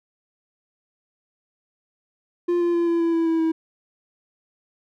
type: tone with pitch steps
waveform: triangle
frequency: 349.2 / 345.4 / 341.6 / 337.9 / 334.2 / 330.6 / 326.9 / 323.4 Hz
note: F4 / F4 / F4 / E4 / E4 / E4 / E4 / E4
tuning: 0 / -19 / -38 / +43 / +24 / +5 / -14 / -33 cents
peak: -16 dBFS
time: 2.48-3.52 s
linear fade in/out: 10 ms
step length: 130 ms
effects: none